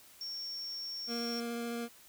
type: tone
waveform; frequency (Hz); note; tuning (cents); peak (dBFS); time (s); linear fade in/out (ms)
triangle; 5490; F8; -31; -37; 0.21-1.4; 2
type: tone with vibrato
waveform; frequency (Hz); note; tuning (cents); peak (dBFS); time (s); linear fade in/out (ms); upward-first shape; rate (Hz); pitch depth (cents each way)
25% pulse; 235; A#3; +14; -32; 1.07-1.89; 50; sine; 14; 8
effects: white hiss -58 dBFS RMS until 2.08 s